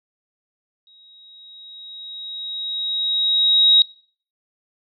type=tone with exponential growth; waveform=sine; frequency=3803 Hz; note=A#7; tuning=34 cents sharp; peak=-9 dBFS; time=0.87-3.82 s; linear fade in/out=1 ms; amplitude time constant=640 ms; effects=noise-tail reverb RT60 0.5 s tail -25 dB re dry